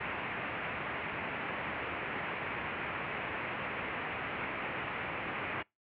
white low-pass noise, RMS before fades -38 dBFS, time 0-5.63 s, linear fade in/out 10 ms, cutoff 2600 Hz, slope 48 dB/octave, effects noise-tail reverb RT60 0.2 s tail -25 dB re dry + high-pass 80 Hz 12 dB/octave

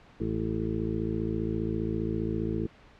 harmonic tone, 55 Hz, A1, in tune, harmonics 1 / 2 / 3 / 4 / 6 / 7 / 8, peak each -37 / -35 / -36 / -34 / -33 / -37 / -38 dBFS, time 0.2-2.67 s, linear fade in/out 5 ms, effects pink hiss -55 dBFS RMS until 2.99 s + low-pass 3000 Hz 12 dB/octave

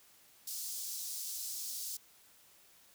pink high-pass noise, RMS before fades -41 dBFS, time 0.47-1.97 s, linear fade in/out 5 ms, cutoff 4900 Hz, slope 24 dB/octave, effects white hiss -63 dBFS RMS until 2.94 s

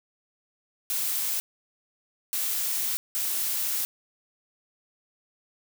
blue noise bursts at uneven times, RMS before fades -28 dBFS, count 3, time 0.9-1.4 / 2.33-2.97 / 3.15-3.85 s, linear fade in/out 0 ms, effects none

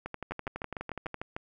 two click trains, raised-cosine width 0.5 ms, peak -20 / -21 dBFS, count 8 / 14, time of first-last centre 0.32-1.365 / 0.06-1.143 s, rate 6.7 / 12 Hz, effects none

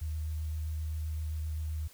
sine tone with vibrato, 77.78 Hz, D#2, in tune, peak -32 dBFS, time 0.01-1.88 s, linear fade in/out 10 ms, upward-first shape square, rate 7.7 Hz, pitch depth 13 cents each way, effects white hiss -57 dBFS RMS until 1.93 s

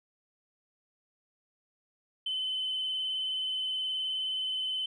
sine tone with vibrato, 3046 Hz, F#7, 50 cents sharp, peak -29 dBFS, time 2.26-4.86 s, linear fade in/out 5 ms, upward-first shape sine, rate 19 Hz, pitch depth 18 cents each way, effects tanh soft clip ceiling -25 dBFS

